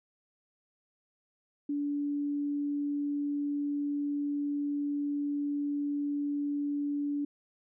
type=tone; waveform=sine; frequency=288.5 Hz; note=D4; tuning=31 cents flat; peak=-29 dBFS; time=1.69-7.25 s; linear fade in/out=5 ms; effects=none